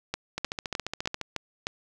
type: two click trains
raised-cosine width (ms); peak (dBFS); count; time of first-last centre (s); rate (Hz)
0.2; -14 / -12; 13 / 6; 0.38-1.213 / 0.14-1.669; 14.4 / 3.27
effects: none

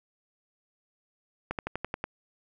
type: slowing click train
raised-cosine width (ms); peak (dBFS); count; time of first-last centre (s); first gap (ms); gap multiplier
0.5; -16; 7; 1.51-2.041; 78; 1.05
effects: none

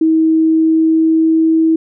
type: tone with pitch glide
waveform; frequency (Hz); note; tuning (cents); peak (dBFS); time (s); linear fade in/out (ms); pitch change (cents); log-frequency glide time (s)
sine; 320 to 322.6; D#4 to E4; +49 to -37; -8; 0.01-1.76; 5; +14; 0.36-1.58
effects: none

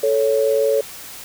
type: tone pair together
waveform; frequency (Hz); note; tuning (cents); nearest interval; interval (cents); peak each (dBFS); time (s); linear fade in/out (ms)
sine; 438.7 / 557.2; A4 / C#5; -5 / +9; major third; 414; -17; 0.03-0.81; 5
effects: white hiss -36 dBFS RMS until 1.24 s

